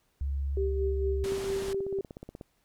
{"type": "tone with vibrato", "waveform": "sine", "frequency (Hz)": 69.3, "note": "C#2", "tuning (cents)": 0, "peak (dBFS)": -28, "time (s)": [0.21, 1.24], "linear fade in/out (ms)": 0, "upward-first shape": "sine", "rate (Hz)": 17, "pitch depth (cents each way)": 11}
{"type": "tone with tremolo", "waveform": "sine", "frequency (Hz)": 390.7, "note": "G4", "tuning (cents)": -6, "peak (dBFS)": -27, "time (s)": [0.57, 2.01], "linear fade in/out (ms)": 2, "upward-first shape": "sine", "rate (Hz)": 4.4, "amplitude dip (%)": 45}
{"type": "low-pass noise", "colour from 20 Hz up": "pink", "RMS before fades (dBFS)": -41, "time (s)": [1.24, 1.73], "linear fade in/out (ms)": 0, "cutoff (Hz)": 11000, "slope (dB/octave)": 24}
{"type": "click train", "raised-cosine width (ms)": 2, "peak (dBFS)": -28, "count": 20, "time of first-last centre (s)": [1.26, 2.412], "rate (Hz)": 16.5}
{"effects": ["pink hiss -72 dBFS RMS until 2.64 s"]}